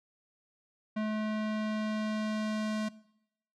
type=tone with low-pass filter sweep; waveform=square; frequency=215.1 Hz; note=A3; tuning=39 cents flat; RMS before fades=-32 dBFS; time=0.96-2.89 s; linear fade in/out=10 ms; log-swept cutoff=2600 to 6600 Hz; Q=0.76; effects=noise-tail reverb RT60 0.8 s tail -21 dB re dry

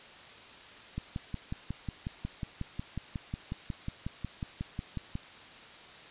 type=click train; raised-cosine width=5 ms; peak=-22 dBFS; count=24; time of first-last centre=0.98-5.154 s; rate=5.51 Hz; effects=white hiss -50 dBFS RMS until 6.1 s + resampled to 8000 Hz

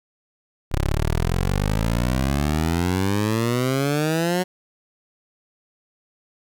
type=exponential sweep; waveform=15% pulse; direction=up; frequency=32.79 to 185 Hz; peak=-13 dBFS; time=0.71-4.44 s; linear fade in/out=20 ms; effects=none

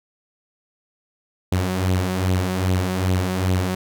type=tone with flanger; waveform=sawtooth; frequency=92.5 Hz; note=F#2; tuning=in tune; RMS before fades=-21 dBFS; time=1.52-3.75 s; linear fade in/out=5 ms; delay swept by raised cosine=0.26 to 5.46 ms; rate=2.5 Hz; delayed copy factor=+0.55; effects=none

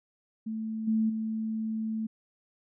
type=tone with level steps; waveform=sine; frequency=220.4 Hz; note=A3; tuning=3 cents sharp; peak=-31 / -23 / -29 dBFS; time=0.46-2.07 s; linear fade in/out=10 ms; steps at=0.87 / 1.09 s; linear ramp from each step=10 ms; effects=none

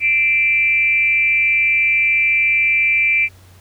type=tone with frequency modulation; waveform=sine; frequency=2349 Hz; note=D7; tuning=in tune; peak=-12 dBFS; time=0-3.29 s; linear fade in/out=50 ms; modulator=272 Hz; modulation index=0.48; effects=added 92 Hz sine -44 dBFS peak until 3.6 s + pink hiss -50 dBFS RMS until 3.6 s

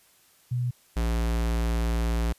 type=tone pair in turn; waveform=sine / square; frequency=123.1 / 57.3 Hz; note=B2 / A#1; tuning=-5 / -29 cents; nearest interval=octave + minor second; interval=1324 cents; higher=first; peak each=-24 dBFS; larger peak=neither; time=0.51-0.71 / 0.96-2.33 s; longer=second; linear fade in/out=10 ms; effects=white hiss -60 dBFS RMS until 2.38 s + resampled to 32000 Hz

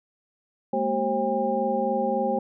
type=tone cluster; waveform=sine; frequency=209.4 / 233 / 383.4 / 534 / 803 Hz; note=G#3 / A#3 / G4 / C5 / G5; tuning=+15 / -1 / -38 / +35 / +41 cents; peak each=-31 / -30 / -31 / -26 / -27 dBFS; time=0.73-2.39 s; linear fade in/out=5 ms; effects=none

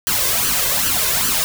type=noise with flanger; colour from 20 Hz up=white; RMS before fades=-18 dBFS; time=0.07-1.44 s; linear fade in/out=0 ms; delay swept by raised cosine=0.66 to 1.96 ms; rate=2.5 Hz; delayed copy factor=+0.7; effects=none

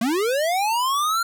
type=linear sweep; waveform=square; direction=up; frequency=213.4 to 1396.9 Hz; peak=-20 dBFS; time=0.01-1.23 s; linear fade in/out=5 ms; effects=none

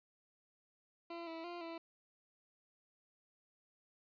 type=tone with pitch steps; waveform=20% pulse; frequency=339.1 / 327.4 / 347.9 / 331.8 Hz; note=E4 / E4 / F4 / E4; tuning=+49 / -12 / -7 / +11 cents; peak=-39 dBFS; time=1.1-1.78 s; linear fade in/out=5 ms; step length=170 ms; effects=resampled to 11025 Hz + 12-bit

